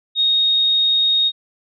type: tone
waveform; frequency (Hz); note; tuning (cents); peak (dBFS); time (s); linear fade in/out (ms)
sine; 3729; A#7; 0; -13; 0.15-1.32; 50
effects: none